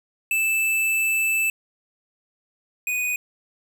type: tone pair in turn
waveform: square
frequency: 2637 / 2483 Hz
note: E7 / D#7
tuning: 0 / -4 cents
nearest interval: minor second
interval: 104 cents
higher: first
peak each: -20 / -23 dBFS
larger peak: first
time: 0.31-1.5 / 2.87-3.16 s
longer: first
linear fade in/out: 2 ms
effects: none